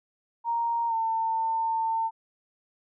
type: tone with pitch glide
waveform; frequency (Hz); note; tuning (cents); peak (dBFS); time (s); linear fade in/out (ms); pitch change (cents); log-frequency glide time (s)
sine; 932.3 to 899.5; A#5 to A5; 0 to +38; -24; 0.44-2.11; 50; -62; 0.88-0.94
effects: none